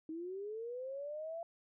sine linear sweep, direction up, 311.1 to 681 Hz, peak -40 dBFS, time 0.09-1.43 s, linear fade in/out 2 ms, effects none

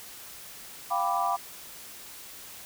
sine chord, G dominant seventh, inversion third, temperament equal, 698.5 / 784 / 987.8 / 1174.7 Hz, F5 / G5 / B5 / D6, 0 / 0 / 0 / 0 cents, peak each -30 dBFS, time 0.9-1.37 s, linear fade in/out 20 ms, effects white hiss -45 dBFS RMS until 2.65 s

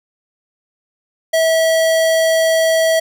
square tone, 649 Hz, E5, 27 cents flat, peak -12 dBFS, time 1.33-3 s, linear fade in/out 10 ms, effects none

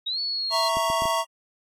sine linear two-way sweep, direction up then down, 3731 to 4435 to 4158 Hz, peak -25 dBFS, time 0.06-0.69 s, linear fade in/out 10 ms, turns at 0.2 s
square chord, A# diminished, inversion second, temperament equal, 659.3 / 932.3 / 1108.7 Hz, E5 / A#5 / C#6, 0 / 0 / 0 cents, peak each -27 dBFS, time 0.5-1.25 s, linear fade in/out 50 ms
clicks, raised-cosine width 3 ms, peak -22 dBFS, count 4, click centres 0.77 / 0.901 / 1.021 / 1.055 s
effects low-pass 12000 Hz 12 dB/octave + AAC 48 kbps

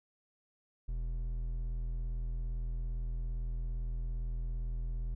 triangle tone with hard clipping, 41.2 Hz, E1, in tune, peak -35 dBFS, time 0.88-5.15 s, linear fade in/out 10 ms, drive 10 dB, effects none

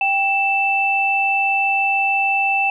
sine tone pair together, 787 / 2653 Hz, G5 / E7, +7 / +10 cents, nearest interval octave + major sixth, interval 2103 cents, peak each -19 / -17 dBFS, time 0.01-2.7 s, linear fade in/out 2 ms, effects none

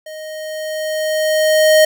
square tone with level ramp, 622.3 Hz, D#5, in tune, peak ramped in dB -30 to -7 dBFS, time 0.06-1.85 s, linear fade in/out 5 ms, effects none

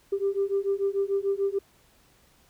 sine beating tone pair, 392 / 398.8 Hz, G4 / G4, 0 / +30 cents, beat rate 6.8 Hz, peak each -26 dBFS, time 0.12-1.59 s, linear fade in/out 10 ms, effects tanh soft clip ceiling -17 dBFS + pink hiss -61 dBFS RMS until 2.49 s

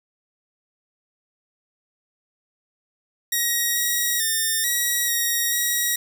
5% pulse tone with pitch steps, 1891 / 1903 / 1800 / 1915 / 1884 / 1908 Hz, A#6 / A#6 / A6 / A#6 / A#6 / A#6, +24 / +35 / +39 / +46 / +18 / +40 cents, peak -10 dBFS, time 3.32-5.96 s, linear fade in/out 5 ms, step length 440 ms, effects none

